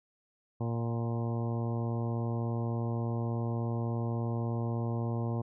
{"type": "harmonic tone with a mistuned harmonic", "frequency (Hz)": 116.54, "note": "A#2", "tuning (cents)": 0, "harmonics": [1, 2, 3, 4, 5, 6, 7, 8, 9], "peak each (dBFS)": [-31, -37, -41, -43, -45, -47, -48, -49, -50], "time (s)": [0.6, 5.42], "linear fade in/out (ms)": 10, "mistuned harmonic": 6, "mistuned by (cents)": 19, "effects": []}